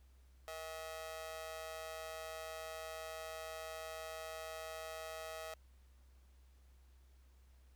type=tone with amplitude modulation; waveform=sawtooth; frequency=640 Hz; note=D#5; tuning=49 cents sharp; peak=-37 dBFS; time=0.48-5.54 s; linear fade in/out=0 ms; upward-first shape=sine; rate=166 Hz; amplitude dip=85%; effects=added 64 Hz sine -61 dBFS peak until 7.75 s + pink hiss -75 dBFS RMS until 7.75 s